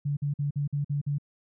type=tone bursts; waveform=sine; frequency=143.8 Hz; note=D3; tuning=36 cents flat; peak=-25 dBFS; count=7; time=0.05-1.184 s; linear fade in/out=10 ms; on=120 ms; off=49 ms; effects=none

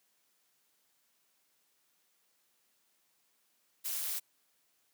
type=noise with amplitude modulation; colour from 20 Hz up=blue; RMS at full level=-32 dBFS; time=3.84-4.2 s; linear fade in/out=20 ms; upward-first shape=sine; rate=299 Hz; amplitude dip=100%; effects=white hiss -74 dBFS RMS until 4.93 s + high-pass 150 Hz 12 dB/octave

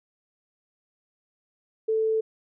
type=tone; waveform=sine; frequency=441 Hz; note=A4; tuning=4 cents sharp; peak=-21 dBFS; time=1.88-2.21 s; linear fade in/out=10 ms; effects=none

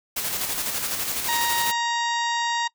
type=noise with tremolo; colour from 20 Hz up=white; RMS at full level=-26 dBFS; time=0.16-1.72 s; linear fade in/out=10 ms; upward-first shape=square; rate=12 Hz; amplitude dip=35%
type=harmonic tone; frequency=939 Hz; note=A#5; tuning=12 cents sharp; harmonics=1 / 2 / 3 / 4 / 5 / 6 / 7 / 8; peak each=-24 / -29 / -35 / -31 / -37 / -39 / -40 / -39 dBFS; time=1.28-2.68 s; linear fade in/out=10 ms
effects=noise-tail reverb RT60 0.1 s tail -23 dB re dry

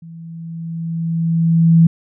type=tone with level ramp; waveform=sine; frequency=165.3 Hz; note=E3; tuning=5 cents sharp; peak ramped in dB=-33 to -5 dBFS; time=0.02-1.87 s; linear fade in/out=5 ms; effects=none

